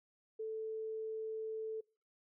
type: tone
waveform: sine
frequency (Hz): 440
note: A4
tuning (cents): 0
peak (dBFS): -38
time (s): 0.39-1.81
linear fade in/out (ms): 10
effects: noise-tail reverb RT60 0.4 s tail -25 dB re dry